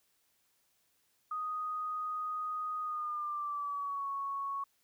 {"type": "tone with pitch glide", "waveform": "sine", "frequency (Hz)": [1244.5, 1108.7], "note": ["D#6", "C#6"], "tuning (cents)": [0, 0], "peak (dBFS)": -34, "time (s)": [1.31, 4.64], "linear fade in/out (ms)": 5, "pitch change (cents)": -200, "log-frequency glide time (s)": [2.81, 4.08], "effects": ["white hiss -74 dBFS RMS until 4.83 s"]}